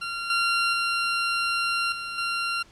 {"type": "tone with level steps", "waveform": "20% pulse", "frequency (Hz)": 1380, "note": "F6", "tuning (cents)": -21, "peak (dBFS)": [-24, -16, -18, -26, -20], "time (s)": [0.01, 2.63], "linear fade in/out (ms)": 10, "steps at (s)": [0.3, 0.73, 1.92, 2.18], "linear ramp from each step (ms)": 2, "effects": ["pink hiss -55 dBFS RMS until 2.71 s", "low-pass 7000 Hz 12 dB/octave"]}